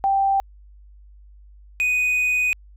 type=tone pair in turn; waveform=sine / triangle; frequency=784 / 2489 Hz; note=G5 / D#7; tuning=0 / 0 cents; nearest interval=octave + minor sixth; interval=2000 cents; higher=second; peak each=-16 dBFS; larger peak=neither; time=0.04-0.4 / 1.8-2.53 s; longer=second; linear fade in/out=0 ms; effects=added 50 Hz sine -44 dBFS peak until 2.76 s